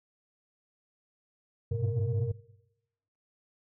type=tone cluster; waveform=sine; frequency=98.3 / 104.8 / 120.1 / 127.8 / 464.4 Hz; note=G2 / G#2 / B2 / C3 / A#4; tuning=+5 / +16 / -48 / -40 / -7 cents; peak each=-33 / -31 / -33 / -34 / -36 dBFS; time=1.71-2.32 s; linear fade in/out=10 ms; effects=noise-tail reverb RT60 0.9 s tail -19 dB re dry + tanh soft clip ceiling -20 dBFS